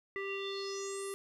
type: tone with low-pass filter sweep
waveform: square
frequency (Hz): 393.3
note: G4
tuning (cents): +6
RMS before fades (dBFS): -39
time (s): 0.16-1.14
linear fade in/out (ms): 0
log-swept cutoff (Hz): 2100 to 11000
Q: 6.9
effects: 12-bit